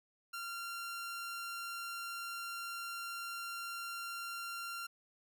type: tone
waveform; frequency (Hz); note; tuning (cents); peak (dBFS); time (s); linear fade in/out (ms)
sawtooth; 1381; F6; -20; -37; 0.33-4.87; 10
effects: none